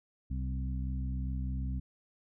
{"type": "harmonic tone with a mistuned harmonic", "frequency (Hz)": 64.9, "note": "C2", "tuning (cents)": -13, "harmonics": [1, 2, 3, 4], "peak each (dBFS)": [-33, -39, -43, -45], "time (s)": [0.3, 1.8], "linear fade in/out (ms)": 10, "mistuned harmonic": 3, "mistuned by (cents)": -17, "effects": []}